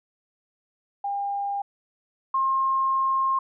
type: tone pair in turn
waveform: sine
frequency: 803 / 1067.1 Hz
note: G5 / C6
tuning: +41 / +34 cents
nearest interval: perfect fourth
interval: 493 cents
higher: second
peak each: -25 / -20 dBFS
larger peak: second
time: 1.04-1.62 / 2.34-3.39 s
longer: second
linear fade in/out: 5 ms
effects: none